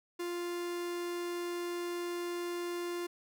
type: tone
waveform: 45% pulse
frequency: 349.2 Hz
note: F4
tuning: in tune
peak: -35 dBFS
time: 0.19-3.07 s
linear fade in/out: 10 ms
effects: none